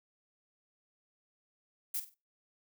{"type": "noise with echo", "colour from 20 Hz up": "violet", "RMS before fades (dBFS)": -35, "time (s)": [1.94, 2], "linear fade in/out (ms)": 5, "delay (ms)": 48, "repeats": 3, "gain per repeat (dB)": -11, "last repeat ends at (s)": 2.144, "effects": ["noise-tail reverb RT60 0.3 s tail -25 dB re dry"]}